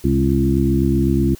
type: harmonic tone with a mistuned harmonic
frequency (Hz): 68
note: C#2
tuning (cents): -33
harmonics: 1 / 2 / 3 / 4 / 5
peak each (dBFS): -20 / -20 / -20 / -20 / -20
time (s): 0.04-1.35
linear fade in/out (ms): 5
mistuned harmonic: 2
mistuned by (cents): -48
effects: white hiss -45 dBFS RMS until 1.39 s

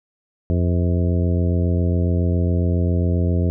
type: harmonic tone with a mistuned harmonic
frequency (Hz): 87.31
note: F2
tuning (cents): 0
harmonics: 1 / 2 / 3 / 4 / 5 / 6 / 7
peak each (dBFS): -17 / -23 / -27 / -29 / -31 / -33 / -34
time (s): 0.5-3.5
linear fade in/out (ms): 0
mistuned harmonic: 7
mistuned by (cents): +74
effects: none

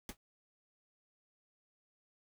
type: noise with exponential decay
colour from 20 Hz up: pink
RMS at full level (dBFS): -39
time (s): 0.09-0.17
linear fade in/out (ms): 1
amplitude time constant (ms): 16
effects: none

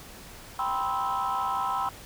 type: chord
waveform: sine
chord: C major seventh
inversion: second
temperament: just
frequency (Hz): 784.9 / 981.1 / 1046.5 / 1308.1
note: G5 / B5 / C6 / E6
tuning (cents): +2 / -12 / 0 / -14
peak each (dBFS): -30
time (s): 0.59-1.89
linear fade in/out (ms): 2
effects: tanh soft clip ceiling -20 dBFS + pink hiss -46 dBFS RMS until 2.05 s

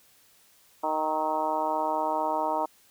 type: harmonic tone with a mistuned harmonic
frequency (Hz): 155.56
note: D#3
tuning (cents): 0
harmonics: 2 / 3 / 4 / 5 / 6 / 7 / 8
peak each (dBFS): -36 / -38 / -31 / -32 / -28 / -36 / -40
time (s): 0.83-2.66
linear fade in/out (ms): 10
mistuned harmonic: 8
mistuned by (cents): +46
effects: white hiss -60 dBFS RMS until 2.9 s

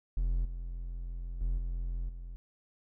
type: tone with level steps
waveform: triangle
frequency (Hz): 42.98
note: F1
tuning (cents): -27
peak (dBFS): -25 / -34 / -26 / -30 / -38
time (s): 0.17-2.36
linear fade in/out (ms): 0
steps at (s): 0.45 / 1.41 / 1.58 / 2.09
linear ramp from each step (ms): 2
effects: none

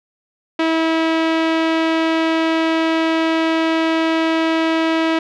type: tone with low-pass filter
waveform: sawtooth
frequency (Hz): 324.1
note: E4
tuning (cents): -29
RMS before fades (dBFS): -17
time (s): 0.59-5.19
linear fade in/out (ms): 5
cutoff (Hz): 3100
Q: 1.2
effects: none

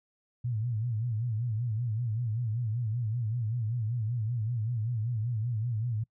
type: tone with vibrato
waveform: sine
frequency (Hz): 114.6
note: A#2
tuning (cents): -29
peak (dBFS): -28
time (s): 0.44-6.04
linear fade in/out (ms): 10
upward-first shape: sine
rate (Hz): 5.2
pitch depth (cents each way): 140
effects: noise-tail reverb RT60 0.1 s tail -26 dB re dry

